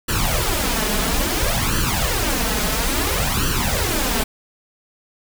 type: noise with flanger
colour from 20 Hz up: pink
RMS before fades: -20 dBFS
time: 0.08-4.24 s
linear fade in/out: 10 ms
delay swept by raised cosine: 0.67 to 4.77 ms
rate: 0.59 Hz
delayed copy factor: +0.75
effects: none